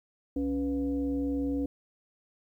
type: tone with frequency modulation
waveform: sine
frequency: 279.3 Hz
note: C#4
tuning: 13 cents sharp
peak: -27 dBFS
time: 0.36-1.66 s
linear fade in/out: 5 ms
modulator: 214 Hz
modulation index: 0.64
effects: 11-bit